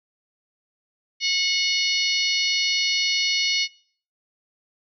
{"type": "harmonic tone with a mistuned harmonic", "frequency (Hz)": 729, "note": "F#5", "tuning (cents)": -26, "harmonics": [3, 4, 5, 6, 7, 8], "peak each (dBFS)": [-26, -27, -30, -25, -30, -32], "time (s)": [1.2, 3.68], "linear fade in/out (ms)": 50, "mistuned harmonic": 7, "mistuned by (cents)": 26, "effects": ["noise-tail reverb RT60 0.5 s tail -22 dB re dry"]}